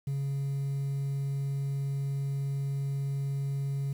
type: tone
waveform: sine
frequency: 138.59 Hz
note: C#3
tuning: in tune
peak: -26 dBFS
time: 0.07-3.93 s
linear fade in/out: 5 ms
effects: tanh soft clip ceiling -28 dBFS + 9-bit